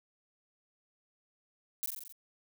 violet noise with echo, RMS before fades -34 dBFS, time 1.83-1.86 s, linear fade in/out 0 ms, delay 44 ms, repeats 6, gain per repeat -3 dB, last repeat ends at 2.124 s, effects none

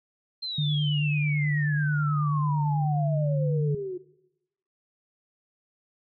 sine exponential sweep, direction down, 4186 to 355.7 Hz, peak -30 dBFS, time 0.42-3.98 s, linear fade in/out 10 ms
sine tone with vibrato, 148.2 Hz, D3, 16 cents sharp, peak -23 dBFS, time 0.58-3.75 s, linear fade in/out 5 ms, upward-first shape square, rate 9.2 Hz, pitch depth 23 cents each way
effects noise-tail reverb RT60 0.9 s tail -19 dB re dry + AAC 64 kbps

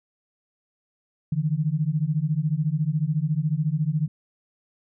sine beating tone pair, 146.6 / 160.6 Hz, D3 / E3, -3 / -45 cents, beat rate 14 Hz, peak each -24 dBFS, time 1.32-4.08 s, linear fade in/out 5 ms, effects none

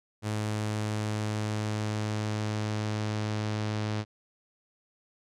sawtooth tone with low-pass filter sweep, 106.7 Hz, G#2, 47 cents sharp, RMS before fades -31 dBFS, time 0.22-4.05 s, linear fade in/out 50 ms, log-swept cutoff 9100 to 5200 Hz, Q 1.2, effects none

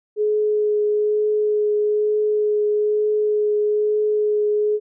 sine tone with vibrato, 421.7 Hz, G#4, 26 cents sharp, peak -16 dBFS, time 0.16-4.8 s, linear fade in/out 50 ms, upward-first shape triangle, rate 1.1 Hz, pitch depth 12 cents each way, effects none

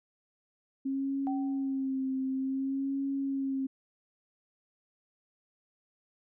sine tone with vibrato, 269.2 Hz, C4, 49 cents sharp, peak -29 dBFS, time 0.85-3.67 s, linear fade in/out 10 ms, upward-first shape sine, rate 0.56 Hz, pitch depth 36 cents each way
sine tone with exponential decay, 769 Hz, G5, 33 cents flat, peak -33 dBFS, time 1.27-1.87 s, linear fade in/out 0 ms, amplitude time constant 130 ms
effects none

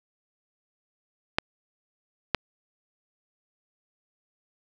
clicks, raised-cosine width 0.3 ms, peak -5 dBFS, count 2, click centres 1.385 / 2.347 s, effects none

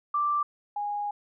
sine tone pair in turn, 1175 / 823.7 Hz, D6 / G#5, +1 / -14 cents, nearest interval tritone, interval 615 cents, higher first, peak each -23 / -28 dBFS, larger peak first, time 0.14-0.43 / 0.76-1.11 s, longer second, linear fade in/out 5 ms, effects none

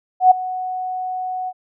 sine tone with ADSR envelope, 740 Hz, F#5, in tune, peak -4 dBFS, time 0.2-1.53 s, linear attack 110 ms, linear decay 9 ms, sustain -18 dB, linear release 48 ms, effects none

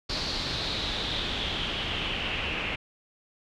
pink noise with low-pass filter sweep, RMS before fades -31 dBFS, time 0.09-2.76 s, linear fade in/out 10 ms, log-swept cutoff 4500 to 2600 Hz, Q 5.4, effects none

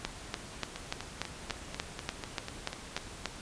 two click trains, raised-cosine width 0.2 ms, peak -20 / -14 dBFS, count 10 / 12, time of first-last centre 0.76-2.977 / 0.05-3.257 s, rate 4.06 / 3.43 Hz, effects pink hiss -46 dBFS RMS until 3.41 s + resampled to 22050 Hz

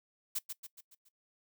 blue noise with echo, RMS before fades -34 dBFS, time 0.35-0.39 s, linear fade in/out 10 ms, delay 140 ms, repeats 5, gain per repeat -6 dB, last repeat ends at 1.09 s, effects noise-tail reverb RT60 0.1 s tail -20 dB re dry

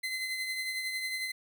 30% pulse tone with tremolo, 2051 Hz, C7, 35 cents flat, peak -28 dBFS, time 0.03-1.32 s, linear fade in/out 10 ms, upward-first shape triangle, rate 11 Hz, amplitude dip 45%, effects none

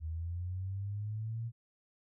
sine linear sweep, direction up, 77.78 to 117.3 Hz, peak -35 dBFS, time 0-1.52 s, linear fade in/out 50 ms, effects none

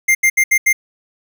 square tone bursts at uneven times, 2100 Hz, C7, 6 cents sharp, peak -10 dBFS, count 5, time 0.08-0.15 / 0.23-0.3 / 0.37-0.44 / 0.51-0.58 / 0.66-0.73 s, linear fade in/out 10 ms, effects 8-bit

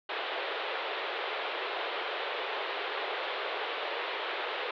pink band-pass noise, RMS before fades -35 dBFS, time 0.09-4.71 s, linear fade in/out 5 ms, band 390 to 3800 Hz, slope 48 dB/octave, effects none

